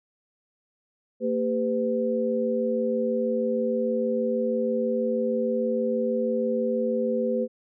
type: tone cluster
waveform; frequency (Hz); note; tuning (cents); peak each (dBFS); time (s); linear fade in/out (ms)
sine; 229.7 / 397.7 / 504; A#3 / G4 / B4; -25 / +25 / +35; -27 / -30 / -25; 1.2-7.48; 50
effects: none